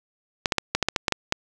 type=clicks; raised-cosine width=0.2 ms; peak=-3 dBFS; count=10; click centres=0.458 / 0.522 / 0.583 / 0.75 / 0.827 / 0.886 / 0.962 / 1.082 / 1.123 / 1.324 s; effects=none